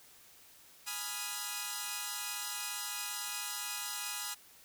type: chord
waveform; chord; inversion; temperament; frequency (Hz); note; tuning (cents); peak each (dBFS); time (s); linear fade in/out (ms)
5% pulse; F half-diminished seventh; first; equal; 830.6 / 987.8 / 1244.5 / 1396.9; Ab5 / Cb6 / Eb6 / F6; 0 / 0 / 0 / 0; -31; 0.86-4.35; 20
effects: white hiss -59 dBFS RMS until 4.64 s